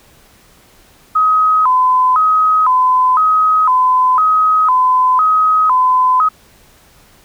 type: tone with vibrato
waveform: sine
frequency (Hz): 1133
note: C#6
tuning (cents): +37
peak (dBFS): -8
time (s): 1.15-6.29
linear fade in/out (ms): 10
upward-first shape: square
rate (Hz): 0.99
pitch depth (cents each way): 190
effects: pink hiss -47 dBFS RMS until 7.24 s